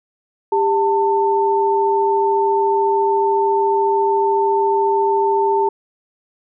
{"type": "tone pair together", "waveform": "sine", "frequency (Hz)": [397.8, 893], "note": ["G4", "A5"], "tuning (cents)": [25, 25], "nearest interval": "octave + major second", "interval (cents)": 1400, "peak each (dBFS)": -16, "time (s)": [0.52, 5.69], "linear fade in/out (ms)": 5, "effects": []}